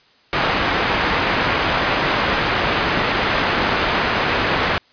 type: low-pass noise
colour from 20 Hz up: white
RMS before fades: -19 dBFS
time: 0.33-4.78 s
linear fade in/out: 0 ms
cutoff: 2000 Hz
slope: 12 dB/octave
effects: white hiss -54 dBFS RMS until 4.92 s + resampled to 11025 Hz